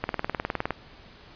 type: click train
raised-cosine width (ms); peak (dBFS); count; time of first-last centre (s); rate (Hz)
0.5; -11; 14; 0.04-0.707; 19.5
effects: pink hiss -50 dBFS RMS until 1.35 s + resampled to 11025 Hz